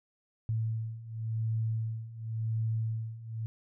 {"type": "beating tone pair", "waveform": "sine", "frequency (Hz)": [111.2, 112.12], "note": ["A2", "A2"], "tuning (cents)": [19, 33], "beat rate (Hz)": 0.92, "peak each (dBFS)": [-35, -32], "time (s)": [0.49, 3.46], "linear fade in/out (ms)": 0, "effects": []}